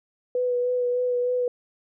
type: tone with vibrato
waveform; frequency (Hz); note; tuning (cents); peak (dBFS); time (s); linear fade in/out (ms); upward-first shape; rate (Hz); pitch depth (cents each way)
sine; 493.9; B4; 0; -21; 0.35-1.48; 2; sine; 3.3; 18
effects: none